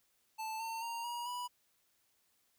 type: tone with pitch steps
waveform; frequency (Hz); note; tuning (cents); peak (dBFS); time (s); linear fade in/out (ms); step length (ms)
square; 880 / 904.2 / 929.1 / 954.7 / 980.9; A5 / A5 / A#5 / A#5 / B5; 0 / +47 / -6 / +41 / -12; -39; 0.38-1.48; 20; 220
effects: white hiss -75 dBFS RMS until 2.58 s